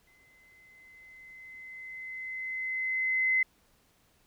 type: tone with exponential growth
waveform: sine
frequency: 2049 Hz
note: C7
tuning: 37 cents flat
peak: -22 dBFS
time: 0.07-3.43 s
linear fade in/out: 5 ms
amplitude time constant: 730 ms
effects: pink hiss -67 dBFS RMS until 4.26 s